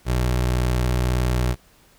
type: tone with vibrato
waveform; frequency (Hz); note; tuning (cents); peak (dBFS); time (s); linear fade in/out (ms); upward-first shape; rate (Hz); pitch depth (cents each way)
25% pulse; 61.74; B1; 0; -15; 0.05-1.56; 50; sine; 19; 42
effects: pink hiss -55 dBFS RMS until 1.98 s